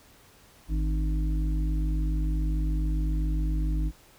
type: harmonic tone with a mistuned harmonic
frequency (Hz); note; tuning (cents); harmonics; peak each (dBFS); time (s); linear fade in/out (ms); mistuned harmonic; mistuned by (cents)
52.2; G#1; +10; 1 / 3 / 5 / 6; -24 / -34 / -41 / -37; 0.68-3.92; 50; 6; -28
effects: pink hiss -56 dBFS RMS until 4.18 s